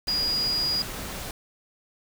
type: tone in noise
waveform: sine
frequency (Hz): 4881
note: D#8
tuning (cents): -34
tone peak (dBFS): -23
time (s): 0.08-0.82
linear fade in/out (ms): 2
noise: pink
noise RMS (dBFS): -35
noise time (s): 0.07-1.31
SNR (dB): +9
effects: none